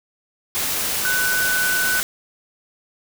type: tone in noise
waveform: sine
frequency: 1498 Hz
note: F#6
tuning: 21 cents sharp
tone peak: -19 dBFS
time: 1.05-2 s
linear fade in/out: 0 ms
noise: white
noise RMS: -23 dBFS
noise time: 0.55-2.03 s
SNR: +1 dB
effects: none